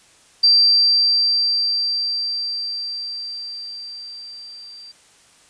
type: tone with level ramp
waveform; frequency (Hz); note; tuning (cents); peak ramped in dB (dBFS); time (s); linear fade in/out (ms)
sine; 4699; D8; 0; -9 to -37; 0.43-4.92; 10
effects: white hiss -52 dBFS RMS until 5.49 s + resampled to 22050 Hz